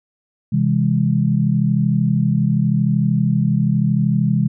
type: chord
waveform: sine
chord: C augmented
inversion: none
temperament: just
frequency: 130.81 / 163.52 / 204.4 Hz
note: C3 / E3 / G#3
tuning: 0 / -14 / -27 cents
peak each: -18 dBFS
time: 0.52-4.48 s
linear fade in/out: 10 ms
effects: none